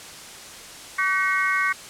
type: harmonic tone with a mistuned harmonic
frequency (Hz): 380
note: F#4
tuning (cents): +46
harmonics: 3 / 4 / 5 / 6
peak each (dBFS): -25 / -25 / -25 / -25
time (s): 0.98-1.73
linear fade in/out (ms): 10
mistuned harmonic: 6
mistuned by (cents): -81
effects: white hiss -40 dBFS RMS until 1.89 s + low-pass 9000 Hz 12 dB/octave